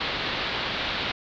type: low-pass noise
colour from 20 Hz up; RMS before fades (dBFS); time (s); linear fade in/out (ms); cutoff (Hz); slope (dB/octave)
white; -29; 0-1.12; 10; 4200; 48
effects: none